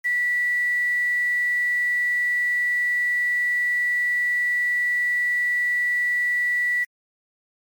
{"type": "tone with quantisation", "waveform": "sine", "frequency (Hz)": 1955, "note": "B6", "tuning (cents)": -18, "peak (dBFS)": -19, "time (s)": [0.04, 6.85], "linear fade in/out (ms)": 20, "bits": 7, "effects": ["MP3 96 kbps"]}